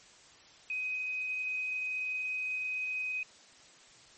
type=tone; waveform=sine; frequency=2514 Hz; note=D#7; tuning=17 cents sharp; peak=-32 dBFS; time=0.7-3.23 s; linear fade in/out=2 ms; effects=white hiss -57 dBFS RMS until 4.17 s + MP3 32 kbps